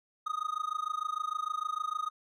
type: tone with amplitude modulation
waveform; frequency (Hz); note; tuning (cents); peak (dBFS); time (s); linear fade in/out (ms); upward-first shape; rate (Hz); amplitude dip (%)
triangle; 1244.5; D#6; 0; -26; 0.26-2.1; 10; sine; 26.6; 95
effects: none